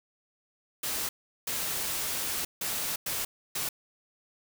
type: noise bursts at uneven times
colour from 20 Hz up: white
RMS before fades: -32 dBFS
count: 5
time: 0.83-1.09 / 1.47-2.45 / 2.61-2.96 / 3.06-3.25 / 3.55-3.69 s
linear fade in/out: 5 ms
effects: none